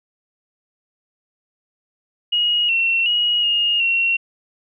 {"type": "tone with pitch steps", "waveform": "sine", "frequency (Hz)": [2886, 2715, 2896, 2849, 2732], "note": ["F#7", "F7", "F#7", "F7", "F7"], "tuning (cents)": [-44, -50, -38, 34, -39], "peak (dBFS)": -15, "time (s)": [2.32, 4.17], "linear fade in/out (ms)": 10, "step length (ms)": 370, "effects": []}